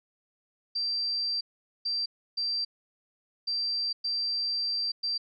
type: tone bursts at uneven times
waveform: sine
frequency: 4701 Hz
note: D8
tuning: 1 cent sharp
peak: -27 dBFS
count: 6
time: 0.75-1.41 / 1.85-2.06 / 2.37-2.65 / 3.47-3.93 / 4.04-4.92 / 5.03-5.18 s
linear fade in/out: 10 ms
effects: none